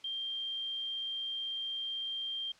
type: tone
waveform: sine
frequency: 3179 Hz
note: G7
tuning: 24 cents sharp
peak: -34 dBFS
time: 0.04-2.52 s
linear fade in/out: 5 ms
effects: white hiss -61 dBFS RMS until 2.59 s + low-pass 5000 Hz 12 dB/octave